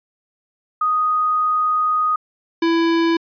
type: tone pair in turn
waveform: sine / square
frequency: 1244.5 / 332.4 Hz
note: D#6 / E4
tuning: 0 / +15 cents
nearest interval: octave + major seventh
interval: 2285 cents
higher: first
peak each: -15 dBFS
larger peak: neither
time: 0.81-2.16 / 2.62-3.17 s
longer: first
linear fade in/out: 5 ms
effects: resampled to 11025 Hz